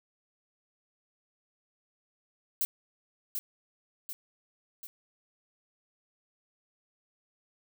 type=noise with echo; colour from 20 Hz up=violet; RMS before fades=-29 dBFS; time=2.61-2.65 s; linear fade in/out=0 ms; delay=740 ms; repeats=3; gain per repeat=-5 dB; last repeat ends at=4.87 s; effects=none